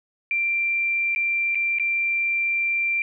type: tone with dropouts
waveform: sine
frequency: 2362 Hz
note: D7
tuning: 9 cents sharp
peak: -20 dBFS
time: 0.31-3.02 s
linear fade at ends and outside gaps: 1 ms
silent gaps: 1.149-1.16 / 1.548-1.554 / 1.786-1.797 s
effects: none